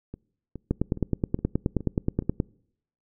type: two click trains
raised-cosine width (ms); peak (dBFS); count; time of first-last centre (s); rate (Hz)
3; -23 / -10; 6 / 17; 0.14-2.223 / 0.71-2.401; 2.4 / 9.46
effects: noise-tail reverb RT60 0.7 s tail -26 dB re dry